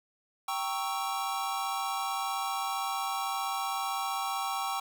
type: chord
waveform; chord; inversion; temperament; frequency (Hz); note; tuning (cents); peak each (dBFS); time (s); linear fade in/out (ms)
square; G diminished seventh; none; equal with one note detuned; 784 / 925.9 / 1108.7 / 1318.5; G5 / Bb5 / Db6 / Fb6; 0 / -12 / 0 / 0; -35 / -40 / -36 / -39; 0.48-4.8; 5
effects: none